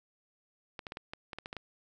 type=clicks; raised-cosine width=0.3 ms; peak=-24 dBFS; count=10; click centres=0.792 / 0.868 / 0.921 / 0.971 / 1.135 / 1.332 / 1.386 / 1.459 / 1.529 / 1.567 s; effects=none